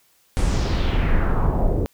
brown noise with low-pass filter sweep, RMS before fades -19 dBFS, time 0.37-1.86 s, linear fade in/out 0 ms, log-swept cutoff 9500 to 440 Hz, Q 2.3, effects white hiss -60 dBFS RMS until 1.93 s

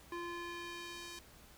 square tone with band-pass filter sweep, 345.4 Hz, F4, 19 cents flat, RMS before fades -45 dBFS, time 0.12-1.19 s, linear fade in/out 2 ms, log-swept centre 1100 to 5600 Hz, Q 0.73, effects added 60 Hz sine -66 dBFS peak until 1.57 s + pink hiss -60 dBFS RMS until 1.57 s

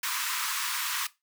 pink high-pass noise, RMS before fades -31 dBFS, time 0.03-1.07 s, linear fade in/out 5 ms, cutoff 950 Hz, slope 96 dB/octave, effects noise-tail reverb RT60 0.2 s tail -17 dB re dry

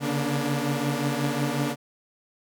sawtooth tone cluster, 138.7 / 144.3 / 237.6 / 293.8 Hz, C#3 / D3 / A#3 / D4, +1 / -30 / +33 / +1 cents, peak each -26 dBFS, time 0-1.76 s, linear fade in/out 50 ms, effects none

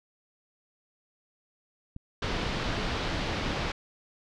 clicks, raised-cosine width 5 ms, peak -27 dBFS, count 2, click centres 1.964 / 2.812 s
pink low-pass noise, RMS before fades -31 dBFS, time 2.22-3.72 s, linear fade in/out 5 ms, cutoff 4700 Hz, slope 24 dB/octave
effects none

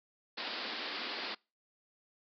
white band-pass noise, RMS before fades -40 dBFS, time 0.37-1.35 s, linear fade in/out 10 ms, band 200 to 4900 Hz, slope 96 dB/octave, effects noise-tail reverb RT60 0.3 s tail -26 dB re dry

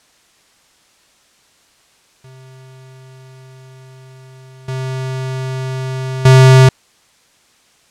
square tone with level steps, 130.81 Hz, C3, in tune, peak -38 / -20 / -4 dBFS, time 2.24-6.69 s, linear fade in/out 5 ms, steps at 4.68 / 6.25 s, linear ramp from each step 5 ms, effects white hiss -53 dBFS RMS until 7.9 s + low-pass 8000 Hz 12 dB/octave

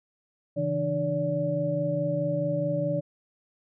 sine tone cluster, 137.6 / 162.3 / 297.6 / 574 Hz, C#3 / E3 / D4 / D5, -12 / -27 / +23 / -40 cents, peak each -33 / -30 / -33 / -27 dBFS, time 0.56-3.01 s, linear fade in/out 20 ms, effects none

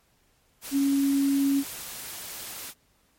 sine tone in noise, 277.2 Hz, C#4, in tune, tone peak -20 dBFS, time 0.71-1.64 s, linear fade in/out 50 ms, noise white, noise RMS -38 dBFS, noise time 0.61-2.74 s, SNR +15 dB, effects pink hiss -66 dBFS RMS until 3.18 s + MP3 64 kbps

